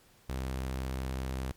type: tone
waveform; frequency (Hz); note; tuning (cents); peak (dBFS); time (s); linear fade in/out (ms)
sawtooth; 65.2; C2; -5; -29; 0.29-1.52; 5
effects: pink hiss -62 dBFS RMS until 1.56 s + MP3 96 kbps